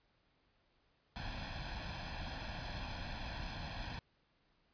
pink noise with comb filter, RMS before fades -43 dBFS, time 1.16-3.99 s, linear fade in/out 0 ms, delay 1.2 ms, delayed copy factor +0.75, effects pink hiss -75 dBFS RMS until 4.73 s + resampled to 11025 Hz

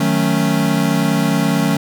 square chord, D# half-diminished seventh, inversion none, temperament equal, 155.56 / 185 / 220 / 277.2 Hz, D#3 / F#3 / A3 / C#4, 0 / 0 / 0 / 0 cents, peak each -20 dBFS, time 0-1.77 s, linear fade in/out 5 ms, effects none

